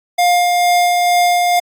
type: tone with tremolo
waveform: square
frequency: 707 Hz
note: F5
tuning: 21 cents sharp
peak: -10 dBFS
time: 0.18-1.6 s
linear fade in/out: 10 ms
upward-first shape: sine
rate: 2.2 Hz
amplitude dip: 25%
effects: AAC 64 kbps